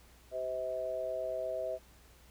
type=harmonic tone; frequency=128.6 Hz; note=C3; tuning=30 cents flat; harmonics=3 / 4 / 5; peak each=-45 / -39 / -35 dBFS; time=0.31-1.79 s; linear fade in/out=50 ms; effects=added 60 Hz sine -60 dBFS peak until 2.3 s + pink hiss -62 dBFS RMS until 2.3 s